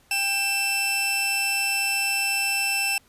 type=tone pair together; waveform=sawtooth; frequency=791 / 2666 Hz; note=G5 / E7; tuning=+15 / +19 cents; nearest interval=octave + major sixth; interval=2104 cents; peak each=-28 / -19 dBFS; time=0.11-2.98 s; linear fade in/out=2 ms; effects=pink hiss -59 dBFS RMS until 3.08 s + resampled to 32000 Hz